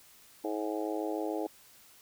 harmonic tone with a mistuned harmonic, 106.8 Hz, G#2, 49 cents sharp, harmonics 3 / 4 / 5 / 6 / 7 / 8, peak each -35 / -37 / -39 / -41 / -42 / -43 dBFS, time 0.44-1.47 s, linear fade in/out 5 ms, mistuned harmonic 8, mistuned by -45 cents, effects white hiss -58 dBFS RMS until 2.01 s

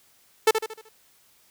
sawtooth tone with echo, 440 Hz, A4, in tune, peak -10 dBFS, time 0.47-0.51 s, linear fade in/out 5 ms, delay 76 ms, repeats 5, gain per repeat -7 dB, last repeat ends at 0.89 s, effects white hiss -60 dBFS RMS until 1.5 s

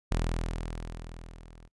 sawtooth tone with level ramp, 41.2 Hz, E1, in tune, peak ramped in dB -21 to -46 dBFS, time 0.11-1.68 s, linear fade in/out 10 ms, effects noise-tail reverb RT60 0.1 s tail -25 dB re dry + resampled to 24000 Hz

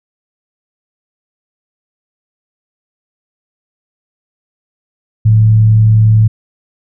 sine tone with frequency modulation, 109.2 Hz, A2, 13 cents flat, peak -4 dBFS, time 5.25-6.28 s, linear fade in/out 10 ms, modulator 70.8 Hz, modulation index 0.22, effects none

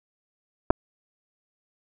clicks, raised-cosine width 1 ms, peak -5 dBFS, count 2, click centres 0.704 / 0.707 s, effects none

